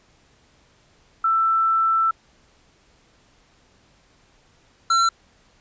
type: tone pair in turn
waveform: sine / square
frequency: 1330 / 1351.7 Hz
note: E6 / E6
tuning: +15 / +43 cents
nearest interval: unison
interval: 28 cents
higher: second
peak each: -16 dBFS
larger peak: neither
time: 1.24-2.11 / 4.9-5.09 s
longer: first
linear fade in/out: 5 ms
effects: pink hiss -58 dBFS RMS until 5.6 s + resampled to 16000 Hz